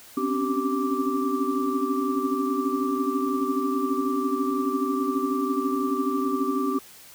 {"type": "tone cluster", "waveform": "sine", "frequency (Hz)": [258.3, 272.7, 284.7, 385.1, 1171], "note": ["C4", "C#4", "C#4", "G4", "D6"], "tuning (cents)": [-22, -28, 46, -31, -5], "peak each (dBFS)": -29, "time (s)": [0.17, 6.79], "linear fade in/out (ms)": 5, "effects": ["white hiss -48 dBFS RMS until 7.14 s"]}